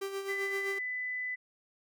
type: tone with tremolo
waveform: 45% pulse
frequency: 392 Hz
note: G4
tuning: in tune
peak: -33 dBFS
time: 0.01-0.79 s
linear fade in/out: 10 ms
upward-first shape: sine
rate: 7.7 Hz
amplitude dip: 55%
type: tone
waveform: sine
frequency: 2000 Hz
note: B6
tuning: 21 cents sharp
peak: -33 dBFS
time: 0.28-1.36 s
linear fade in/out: 20 ms
effects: none